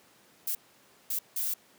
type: noise bursts at uneven times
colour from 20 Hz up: violet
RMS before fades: -31 dBFS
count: 3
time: 0.47-0.55 / 1.1-1.19 / 1.36-1.54 s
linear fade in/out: 5 ms
effects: pink hiss -60 dBFS RMS until 1.78 s + high-pass 200 Hz 12 dB/octave